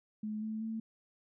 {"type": "tone with pitch steps", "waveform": "sine", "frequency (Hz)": [213.9, 218.3, 222.7], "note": ["A3", "A3", "A3"], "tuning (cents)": [-49, -13, 21], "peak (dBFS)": -35, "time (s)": [0.23, 0.8], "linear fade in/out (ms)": 5, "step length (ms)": 190, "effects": []}